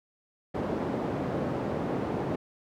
white band-pass noise, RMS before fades -31 dBFS, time 0.54-2.36 s, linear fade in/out 10 ms, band 110 to 470 Hz, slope 12 dB/octave, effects none

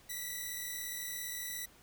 5% pulse tone pair together, 1938.2 / 1975.5 Hz, B6 / B6, -33 / 0 cents, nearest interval unison, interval 33 cents, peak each -32 / -30 dBFS, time 0.09-1.66 s, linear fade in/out 10 ms, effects pink hiss -61 dBFS RMS until 1.82 s

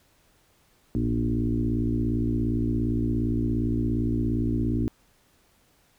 sine tone with frequency modulation, 179.2 Hz, F3, 45 cents sharp, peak -22 dBFS, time 0.95-4.88 s, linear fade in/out 0 ms, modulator 57.3 Hz, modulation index 2.6, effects pink hiss -63 dBFS RMS until 5.98 s

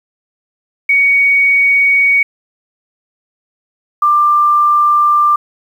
sine tone pair in turn, 2241 / 1187.1 Hz, C#7 / D6, +18 / +18 cents, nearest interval major seventh, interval 1100 cents, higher first, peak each -7 dBFS, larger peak neither, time 0.89-2.23 / 4.02-5.36 s, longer neither, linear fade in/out 5 ms, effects 7-bit

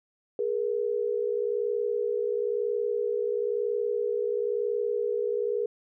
sine tone pair together, 416.1 / 477.1 Hz, G#4 / A#4, +3 / +40 cents, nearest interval major second, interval 237 cents, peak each -28 dBFS, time 0.39-5.66 s, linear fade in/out 2 ms, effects none

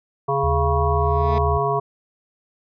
harmonic tone, 138.59 Hz, C#3, in tune, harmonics 1 / 3 / 5 / 7 / 8, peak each -26 / -23 / -24 / -25 / -25 dBFS, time 0.28-1.8 s, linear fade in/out 10 ms
sine tone, 77.78 Hz, D#2, in tune, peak -20 dBFS, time 0.43-1.58 s, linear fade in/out 10 ms
15% pulse tone with exponential growth, 220 Hz, A3, in tune, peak -19 dBFS, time 0.82-1.38 s, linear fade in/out 0 ms, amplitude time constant 120 ms
effects resampled to 11025 Hz

